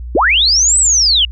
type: linear two-way sweep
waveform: sine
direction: up then down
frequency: 246.9 to 8160 to 2797 Hz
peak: -8 dBFS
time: 0.15-1.25 s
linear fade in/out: 2 ms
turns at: 0.78 s
effects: added 60 Hz sine -23 dBFS peak until 1.31 s

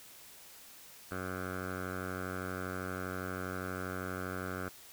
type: tone with low-pass filter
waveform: 10% pulse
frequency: 92.5 Hz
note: F#2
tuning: in tune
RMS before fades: -39 dBFS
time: 1.11-4.69 s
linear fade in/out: 5 ms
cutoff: 1500 Hz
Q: 3.6
effects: white hiss -54 dBFS RMS until 4.92 s

